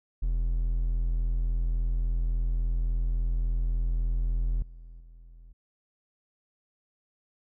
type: tone with level steps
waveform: triangle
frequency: 41.78 Hz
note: E1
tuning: 24 cents sharp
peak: -22 / -41 / -45 dBFS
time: 0.22-5.53 s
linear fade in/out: 10 ms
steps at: 4.62 / 5 s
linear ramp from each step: 2 ms
effects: none